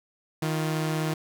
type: tone pair together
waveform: sawtooth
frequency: 156.63 / 349.2 Hz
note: D#3 / F4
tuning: +12 / 0 cents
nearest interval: octave + major second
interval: 1388 cents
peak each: -22 / -30 dBFS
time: 0.42-1.14 s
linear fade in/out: 5 ms
effects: none

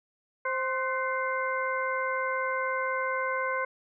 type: harmonic tone with a mistuned harmonic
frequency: 523 Hz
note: C5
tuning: 1 cent flat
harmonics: 1 / 2 / 3 / 4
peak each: -32 / -31 / -33 / -35 dBFS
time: 0.45-3.65 s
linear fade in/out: 5 ms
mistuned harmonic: 3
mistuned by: -62 cents
effects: none

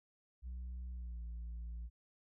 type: tone with pitch glide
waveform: sine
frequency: 61.74 to 57.61 Hz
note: B1 to A#1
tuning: 0 to -20 cents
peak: -39 dBFS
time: 0.42-1.9 s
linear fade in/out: 50 ms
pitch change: -120 cents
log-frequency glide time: 0.91-1.21 s
effects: tanh soft clip ceiling -41 dBFS

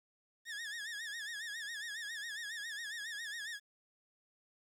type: tone with vibrato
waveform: sawtooth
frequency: 1760 Hz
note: A6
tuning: in tune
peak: -37 dBFS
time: 0.45-3.6 s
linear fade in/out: 50 ms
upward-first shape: sine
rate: 7.3 Hz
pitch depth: 120 cents each way
effects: low-pass 9000 Hz 12 dB/octave + 11-bit

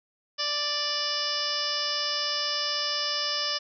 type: harmonic tone with a mistuned harmonic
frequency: 587.3 Hz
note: D5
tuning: in tune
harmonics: 1 / 2 / 3 / 4 / 5 / 6 / 7 / 8 / 9 / 10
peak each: -38 / -36 / -37 / -42 / -34 / -37 / -41 / -32 / -31 / -43 dBFS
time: 0.38-3.59 s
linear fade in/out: 20 ms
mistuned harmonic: 8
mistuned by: +25 cents
effects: none

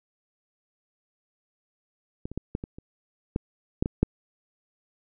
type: clicks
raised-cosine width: 3 ms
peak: -20 / -25 / -16 / -15 / -21 / -28 / -12 / -9 / -14 / -6 dBFS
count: 10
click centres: 2.255 / 2.316 / 2.376 / 2.551 / 2.639 / 2.785 / 3.361 / 3.825 / 3.859 / 4.03 s
effects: none

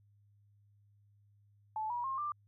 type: tone with pitch steps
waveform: sine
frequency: 868 / 963.1 / 1068.6 / 1185.7 Hz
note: A5 / B5 / C6 / D6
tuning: -24 / -44 / +36 / +16 cents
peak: -34 dBFS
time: 1.76-2.32 s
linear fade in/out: 2 ms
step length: 140 ms
effects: added 102 Hz sine -64 dBFS peak until 2.47 s

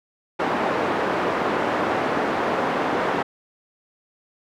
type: band-pass noise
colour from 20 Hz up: pink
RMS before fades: -23 dBFS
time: 0.39-3.23 s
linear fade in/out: 10 ms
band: 320 to 1400 Hz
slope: 12 dB/octave
effects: none

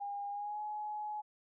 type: tone with pitch glide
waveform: sine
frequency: 809 to 843.8 Hz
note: G#5 to G#5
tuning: -46 to +27 cents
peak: -37 dBFS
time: 0-1.22 s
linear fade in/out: 20 ms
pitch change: +73 cents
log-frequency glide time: 0.3-0.6 s
effects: none

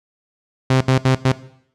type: tone bursts at uneven times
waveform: sawtooth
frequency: 130.81 Hz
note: C3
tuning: in tune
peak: -8 dBFS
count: 4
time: 0.7-0.81 / 0.88-0.98 / 1.05-1.15 / 1.25-1.32 s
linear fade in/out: 5 ms
effects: noise-tail reverb RT60 0.7 s tail -17 dB re dry + low-pass 6000 Hz 12 dB/octave

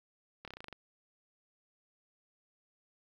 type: slowing click train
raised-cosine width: 0.3 ms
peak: -29 dBFS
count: 9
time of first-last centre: 0.45-0.727 s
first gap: 27 ms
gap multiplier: 1.07
effects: 10-bit

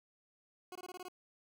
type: tone bursts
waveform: 20% pulse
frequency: 364.1 Hz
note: F#4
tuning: 28 cents flat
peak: -40 dBFS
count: 7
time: 0.72-1.084 s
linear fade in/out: 2 ms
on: 34 ms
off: 21 ms
effects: none

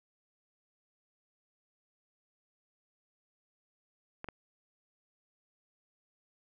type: clicks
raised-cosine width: 0.5 ms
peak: -25 dBFS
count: 2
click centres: 4.244 / 4.287 s
effects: none

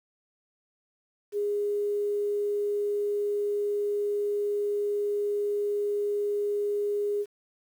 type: tone with quantisation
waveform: sine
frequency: 411.2 Hz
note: G#4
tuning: 17 cents flat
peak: -25 dBFS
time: 1.32-7.26 s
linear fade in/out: 50 ms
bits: 9
effects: none

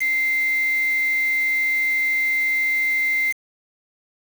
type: tone with quantisation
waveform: sine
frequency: 2087 Hz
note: C7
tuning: 5 cents flat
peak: -18 dBFS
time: 0-3.33 s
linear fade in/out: 20 ms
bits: 5
effects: none

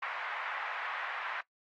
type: band-pass noise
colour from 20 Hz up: white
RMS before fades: -38 dBFS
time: 0.02-1.41 s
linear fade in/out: 5 ms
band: 810 to 2000 Hz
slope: 24 dB/octave
effects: noise-tail reverb RT60 0.1 s tail -18 dB re dry + AAC 48 kbps

